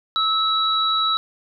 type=tone pair together; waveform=sine; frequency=1300 / 3896 Hz; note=E6 / B7; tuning=-24 / -24 cents; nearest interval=octave + perfect fifth; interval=1900 cents; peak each=-20 dBFS; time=0.16-1.17 s; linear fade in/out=0 ms; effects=none